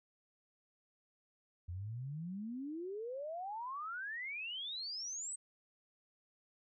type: exponential sweep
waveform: sine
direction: up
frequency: 83.7 to 8350 Hz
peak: -40 dBFS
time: 1.68-5.36 s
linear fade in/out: 10 ms
effects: none